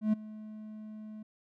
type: tone with ADSR envelope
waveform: triangle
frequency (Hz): 215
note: A3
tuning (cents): -40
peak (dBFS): -20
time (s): 0.01-1.23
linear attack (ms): 120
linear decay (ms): 12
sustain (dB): -20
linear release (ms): 7
effects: none

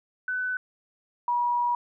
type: tone pair in turn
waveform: sine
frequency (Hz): 1503 / 964.2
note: F#6 / B5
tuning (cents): +27 / -42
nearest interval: minor sixth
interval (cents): 769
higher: first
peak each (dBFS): -26 / -22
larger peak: second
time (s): 0.28-0.57 / 1.28-1.75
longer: second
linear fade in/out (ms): 2
effects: none

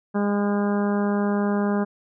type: harmonic tone with a mistuned harmonic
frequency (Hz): 203.9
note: G#3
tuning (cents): -32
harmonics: 1 / 2 / 3 / 4 / 5 / 6 / 7 / 8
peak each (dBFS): -21 / -27 / -31 / -33 / -35 / -37 / -38 / -39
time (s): 0.14-1.85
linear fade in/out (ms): 20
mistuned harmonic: 8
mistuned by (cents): -15
effects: none

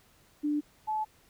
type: tone pair in turn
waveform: sine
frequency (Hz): 295.8 / 863.2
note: D4 / A5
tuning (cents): +13 / -33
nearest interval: octave + perfect fifth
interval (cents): 1854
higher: second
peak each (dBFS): -26 / -28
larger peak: first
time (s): 0.43-0.61 / 0.87-1.05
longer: neither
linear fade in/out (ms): 20
effects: pink hiss -63 dBFS RMS until 1.29 s

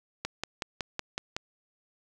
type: click train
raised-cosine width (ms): 0.2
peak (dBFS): -14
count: 7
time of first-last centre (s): 0.25-1.365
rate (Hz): 5.38
effects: 9-bit

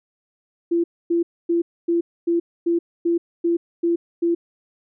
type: tone bursts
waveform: sine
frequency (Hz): 340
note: F4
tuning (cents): -46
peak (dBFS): -16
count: 10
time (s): 0.71-4.35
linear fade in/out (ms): 10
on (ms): 130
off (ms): 260
effects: none

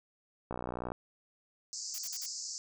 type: click train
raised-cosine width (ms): 1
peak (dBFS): -23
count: 26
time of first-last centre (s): 0.51-0.919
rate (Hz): 61.1
type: band-pass noise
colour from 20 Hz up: white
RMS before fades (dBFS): -41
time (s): 1.73-2.58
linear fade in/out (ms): 0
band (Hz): 4600 to 7500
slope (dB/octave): 96
type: noise bursts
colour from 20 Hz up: blue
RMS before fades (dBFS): -43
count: 4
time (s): 1.94-2.261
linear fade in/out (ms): 5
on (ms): 45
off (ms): 47
effects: none

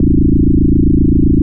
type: tone with frequency modulation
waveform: sine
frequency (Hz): 130.81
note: C3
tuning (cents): 0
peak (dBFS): -6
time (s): 0-1.42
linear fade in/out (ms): 2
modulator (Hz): 27.6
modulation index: 7
effects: none

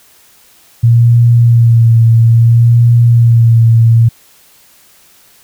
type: tone with vibrato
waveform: sine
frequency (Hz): 116.54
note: A#2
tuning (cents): 0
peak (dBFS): -3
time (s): 0.83-4.09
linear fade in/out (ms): 10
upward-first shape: sine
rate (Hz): 0.6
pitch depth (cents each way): 30
effects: white hiss -45 dBFS RMS until 5.43 s

